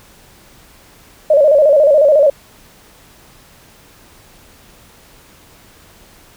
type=tone with vibrato; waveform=sine; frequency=587.3 Hz; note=D5; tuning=in tune; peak=-6 dBFS; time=1.3-2.3 s; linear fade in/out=5 ms; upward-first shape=square; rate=14 Hz; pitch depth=88 cents each way; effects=pink hiss -45 dBFS RMS until 6.36 s